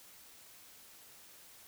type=silence; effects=white hiss -57 dBFS RMS until 1.67 s